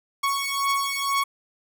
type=beating tone pair; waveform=sawtooth; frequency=1108.7 / 1110.8 Hz; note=C#6 / C#6; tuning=0 / +3 cents; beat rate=2.1 Hz; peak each=-22 / -22 dBFS; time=0.23-1.24 s; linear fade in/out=10 ms; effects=none